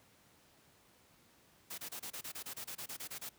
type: noise bursts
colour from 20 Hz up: white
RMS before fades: -44 dBFS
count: 15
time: 1.7-3.293 s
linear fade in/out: 10 ms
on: 81 ms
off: 27 ms
effects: pink hiss -66 dBFS RMS until 3.38 s + high-pass 80 Hz 12 dB/octave